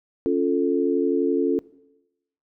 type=chord; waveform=sine; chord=Db augmented; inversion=none; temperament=equal; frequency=277.2 / 349.2 / 440 Hz; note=Db4 / F4 / A4; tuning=0 / 0 / 0 cents; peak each=-23 dBFS; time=0.26-1.59 s; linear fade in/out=0 ms; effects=noise-tail reverb RT60 0.9 s tail -20 dB re dry